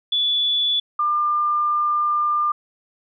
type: tone pair in turn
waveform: sine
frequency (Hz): 3444 / 1198.4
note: A7 / D6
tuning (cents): -38 / +35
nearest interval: octave + tritone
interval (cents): 1827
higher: first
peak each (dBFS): -17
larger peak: neither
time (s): 0.12-0.8 / 0.99-2.52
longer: second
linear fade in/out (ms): 5
effects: none